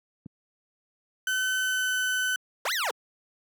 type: click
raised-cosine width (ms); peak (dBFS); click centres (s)
5; -22; 0.261
type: tone with pitch glide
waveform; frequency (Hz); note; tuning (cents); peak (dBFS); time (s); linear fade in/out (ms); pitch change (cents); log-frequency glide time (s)
35% pulse; 1521 to 1510.5; F#6 to F#6; +47 to +35; -23; 1.27-2.36; 2; -12; 1.56-1.97
type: linear two-way sweep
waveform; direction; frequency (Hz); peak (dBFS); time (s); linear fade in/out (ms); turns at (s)
20% pulse; up then down; 383.2 to 2093 to 383.2; -21; 2.65-2.91; 5; 2.73
effects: high-pass 200 Hz 12 dB/octave